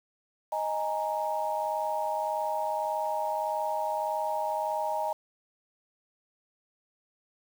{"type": "chord", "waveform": "sine", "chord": "D# suspended fourth", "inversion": "none", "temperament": "equal", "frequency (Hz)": [622.3, 830.6, 932.3], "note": ["D#5", "G#5", "A#5"], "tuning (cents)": [0, 0, 0], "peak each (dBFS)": -32, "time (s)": [0.52, 5.13], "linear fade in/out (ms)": 5, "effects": ["8-bit"]}